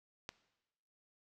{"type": "click", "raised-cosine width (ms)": 0.2, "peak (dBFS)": -24, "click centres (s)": 0.291, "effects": ["noise-tail reverb RT60 1.0 s tail -18 dB re dry"]}